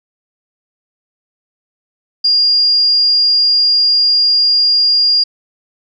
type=tone; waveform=sine; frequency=4822 Hz; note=D8; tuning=45 cents sharp; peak=-8 dBFS; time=2.24-5.24 s; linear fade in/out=10 ms; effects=none